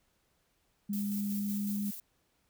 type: tone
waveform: sine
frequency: 203.8 Hz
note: G#3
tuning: 32 cents flat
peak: -31 dBFS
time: 0.89-1.91 s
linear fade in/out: 10 ms
type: noise with tremolo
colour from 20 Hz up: violet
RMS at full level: -42 dBFS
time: 0.93-2 s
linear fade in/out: 2 ms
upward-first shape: square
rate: 5.4 Hz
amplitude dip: 30%
effects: pink hiss -74 dBFS RMS until 2.49 s